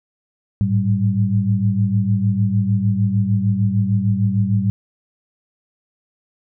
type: tone cluster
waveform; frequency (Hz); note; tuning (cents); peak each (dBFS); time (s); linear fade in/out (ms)
sine; 104.3 / 110.9 / 193.4; G#2 / A2 / G3; +8 / +14 / -23; -19; 0.61-4.7; 0
effects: none